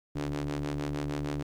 sawtooth ring-modulated tone, 73.42 Hz, D2, in tune, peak -24 dBFS, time 0.15-1.43 s, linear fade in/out 10 ms, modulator 217 Hz, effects low-pass 8000 Hz 12 dB/octave + 11-bit

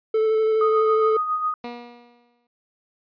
triangle tone with vibrato, 438.5 Hz, A4, 6 cents flat, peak -15 dBFS, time 0.14-1.17 s, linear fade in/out 5 ms, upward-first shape sine, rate 12 Hz, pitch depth 13 cents each way
sine tone with tremolo, 1244.5 Hz, D#6, in tune, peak -19 dBFS, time 0.61-1.54 s, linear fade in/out 2 ms, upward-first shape sine, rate 7.3 Hz, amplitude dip 50%
15% pulse tone with exponential decay, 240 Hz, B3, 49 cents flat, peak -23 dBFS, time 1.64-2.47 s, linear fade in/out 2 ms, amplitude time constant 180 ms
effects resampled to 11025 Hz

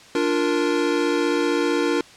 square chord, Bb major, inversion first, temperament equal, 293.7 / 349.2 / 466.2 Hz, D4 / F4 / Bb4, 0 / 0 / 0 cents, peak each -24 dBFS, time 0.15-2.01 s, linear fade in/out 2 ms, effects white hiss -46 dBFS RMS until 2.16 s + low-pass 6000 Hz 12 dB/octave

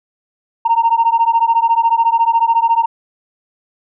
sine beating tone pair, 914 / 928 Hz, A#5 / A#5, -34 / -8 cents, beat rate 14 Hz, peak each -12 dBFS, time 0.65-2.86 s, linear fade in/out 10 ms, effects tanh soft clip ceiling -5 dBFS

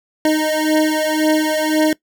25% pulse beating tone pair, 308.9 / 310.8 Hz, D#4 / D#4, -12 / -2 cents, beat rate 1.9 Hz, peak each -13 / -14 dBFS, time 0.25-1.93 s, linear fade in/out 2 ms, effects noise-tail reverb RT60 0.1 s tail -21 dB re dry

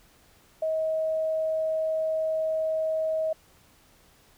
sine tone, 635 Hz, D#5, 35 cents sharp, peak -24 dBFS, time 0.62-3.33 s, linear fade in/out 5 ms, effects pink hiss -59 dBFS RMS until 4.37 s

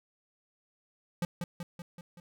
square tone with echo, 173.8 Hz, F3, 8 cents flat, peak -29 dBFS, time 1.22-1.25 s, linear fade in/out 2 ms, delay 190 ms, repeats 5, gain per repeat -4 dB, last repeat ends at 2.2 s, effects none

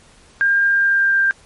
sine tone with pitch glide, 1604 to 1586.5 Hz, G6 to G6, +39 to +20 cents, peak -12 dBFS, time 0.41-1.31 s, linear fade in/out 0 ms, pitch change -19 cents, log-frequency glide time 0.63-1.19 s, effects pink hiss -49 dBFS RMS until 1.45 s + MP3 48 kbps

